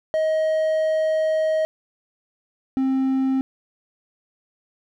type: tone pair in turn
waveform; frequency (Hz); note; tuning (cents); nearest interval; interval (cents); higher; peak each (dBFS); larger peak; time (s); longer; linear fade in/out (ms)
triangle; 630 / 264.9; D#5 / C4; +21 / +22; octave + minor third; 1499; first; -16; neither; 0.14-1.65 / 2.77-3.41; first; 0
effects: none